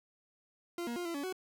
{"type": "tone with pitch steps", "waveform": "40% pulse", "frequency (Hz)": [345.3, 237, 352.2, 337.9, 283.5, 372.4], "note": ["F4", "A#3", "F4", "E4", "C#4", "F#4"], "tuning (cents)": [-20, 29, 15, 43, 39, 11], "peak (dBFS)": -35, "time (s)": [0.78, 1.326], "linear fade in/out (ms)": 2, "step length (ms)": 91, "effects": []}